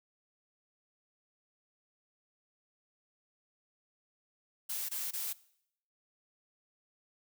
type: noise bursts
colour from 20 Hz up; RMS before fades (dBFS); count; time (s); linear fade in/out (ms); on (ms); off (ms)
blue; -37; 3; 4.69-5.332; 10; 200; 21
effects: noise-tail reverb RT60 0.7 s tail -20 dB re dry